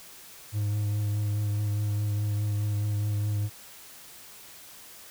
triangle tone with vibrato, 104.1 Hz, G#2, 5 cents sharp, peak -23 dBFS, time 0.52-3.5 s, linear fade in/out 50 ms, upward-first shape triangle, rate 4.8 Hz, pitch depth 24 cents each way, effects white hiss -48 dBFS RMS until 5.1 s

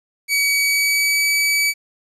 sawtooth tone with pitch glide, 2270 to 2288 Hz, C#7 to D7, +41 to -46 cents, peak -12 dBFS, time 0.28-1.74 s, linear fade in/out 50 ms, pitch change +13 cents, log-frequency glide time 0.66-1.26 s, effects resampled to 32000 Hz + 9-bit

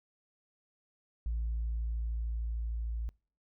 sine tone with level ramp, 56.6 Hz, A1, 50 cents sharp, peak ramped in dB -29 to -32 dBFS, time 1.26-3.09 s, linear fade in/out 0 ms, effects noise-tail reverb RT60 0.4 s tail -26 dB re dry + tanh soft clip ceiling -28 dBFS

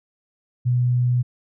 sine tone, 123.47 Hz, B2, in tune, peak -16 dBFS, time 0.65-1.23 s, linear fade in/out 20 ms, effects none

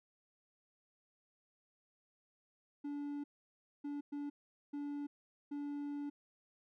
triangle tone bursts at uneven times, 288.4 Hz, D4, 31 cents flat, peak -37 dBFS, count 5, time 2.84-3.24 / 3.84-4.01 / 4.12-4.3 / 4.73-5.07 / 5.51-6.1 s, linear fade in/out 10 ms, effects none

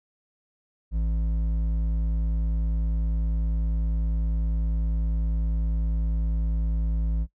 sine tone with hard clipping, 55 Hz, A1, in tune, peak -24 dBFS, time 0.91-7.27 s, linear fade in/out 50 ms, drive 7 dB, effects noise-tail reverb RT60 0.1 s tail -19 dB re dry

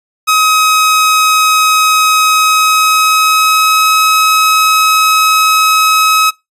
sawtooth tone with pitch glide, 1269 to 1278.6 Hz, D#6 to D#6, +34 to +47 cents, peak -3 dBFS, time 0.27-6.31 s, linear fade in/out 20 ms, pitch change +13 cents, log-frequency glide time 2.25-3.9 s, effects noise-tail reverb RT60 0.2 s tail -23 dB re dry + resampled to 32000 Hz

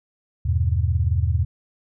sine chord, E minor, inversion none, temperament equal with one note detuned, 80.29 / 98 / 123.47 Hz, E2 / G2 / B2, -45 / 0 / 0 cents, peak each -20 / -22 / -25 dBFS, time 0.45-1.45 s, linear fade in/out 10 ms, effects none

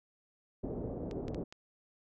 white low-pass noise, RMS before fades -39 dBFS, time 0.63-1.44 s, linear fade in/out 10 ms, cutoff 490 Hz, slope 24 dB/octave
clicks, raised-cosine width 0.2 ms, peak -31 dBFS, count 4, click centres 1.112 / 1.282 / 1.346 / 1.525 s
effects none

